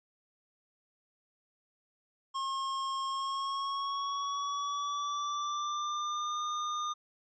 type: tone with pitch glide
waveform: square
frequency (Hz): 1076 to 1214.8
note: C6 to D#6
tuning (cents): +48 to -42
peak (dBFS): -33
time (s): 2.34-6.94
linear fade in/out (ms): 20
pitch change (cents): +210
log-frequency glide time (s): 3.07-6.42
effects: resampled to 16000 Hz